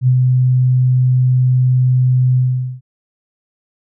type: tone with ADSR envelope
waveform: sine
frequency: 127.2 Hz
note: C3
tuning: 48 cents flat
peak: -7 dBFS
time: 0.01-2.81 s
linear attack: 62 ms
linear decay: 70 ms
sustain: -2 dB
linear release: 440 ms
effects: none